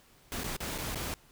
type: noise with dropouts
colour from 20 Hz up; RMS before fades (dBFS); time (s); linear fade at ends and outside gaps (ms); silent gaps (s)
pink; -36; 0.32-1.14; 0; 0.435-0.442 / 0.565-0.604 / 0.779-0.785 / 0.946-0.957
effects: pink hiss -61 dBFS RMS until 1.31 s